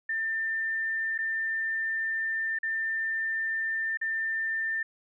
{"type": "tone with dropouts", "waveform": "sine", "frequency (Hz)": 1793, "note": "A6", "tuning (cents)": 32, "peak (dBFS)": -27, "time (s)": [0.09, 4.83], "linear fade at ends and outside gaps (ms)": 5, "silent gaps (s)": [[1.179, 1.187], [2.588, 2.63], [3.973, 4.013]], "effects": []}